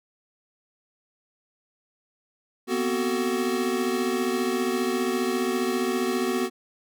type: tone cluster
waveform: square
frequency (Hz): 241.8 / 256.7 / 373.9 / 446.5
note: B3 / C4 / F#4 / A4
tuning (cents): -36 / -33 / +18 / +25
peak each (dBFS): -30 / -31 / -27 / -34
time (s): 2.67-6.5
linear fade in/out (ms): 50
effects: none